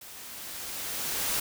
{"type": "noise with level ramp", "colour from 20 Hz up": "white", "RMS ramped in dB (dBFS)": [-46, -28], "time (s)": [0.01, 1.4], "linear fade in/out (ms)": 5, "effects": []}